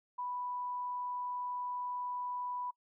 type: tone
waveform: sine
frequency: 987.8 Hz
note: B5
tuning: in tune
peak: -36 dBFS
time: 0.18-2.71 s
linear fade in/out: 10 ms
effects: noise-tail reverb RT60 0.1 s tail -23 dB re dry